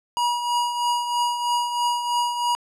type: tone with tremolo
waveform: square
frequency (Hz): 961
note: B5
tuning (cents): -48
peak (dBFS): -19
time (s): 0.17-2.55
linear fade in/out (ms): 0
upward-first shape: triangle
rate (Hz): 3.1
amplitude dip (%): 60
effects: low-pass 10000 Hz 12 dB/octave

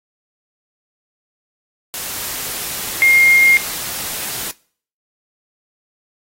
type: tone in noise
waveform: sine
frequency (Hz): 2127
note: C7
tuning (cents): +28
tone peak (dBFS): -8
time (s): 3.02-3.57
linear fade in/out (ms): 0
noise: white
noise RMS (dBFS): -25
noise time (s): 1.94-4.51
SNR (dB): +14
effects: noise-tail reverb RT60 0.5 s tail -23 dB re dry + AAC 48 kbps

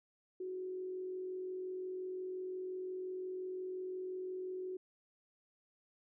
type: tone with frequency modulation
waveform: sine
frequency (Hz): 370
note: F#4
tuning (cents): 0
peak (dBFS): -39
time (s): 0.4-4.77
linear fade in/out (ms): 5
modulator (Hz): 45.7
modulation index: 0.25
effects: none

